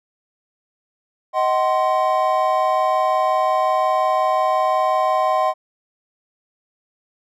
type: chord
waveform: triangle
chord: C diminished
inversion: first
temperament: just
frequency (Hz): 627.9 / 753.5 / 1046.5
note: Eb5 / Gb5 / C6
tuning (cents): +16 / +31 / 0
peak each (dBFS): -18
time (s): 1.33-5.54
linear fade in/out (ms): 50
effects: none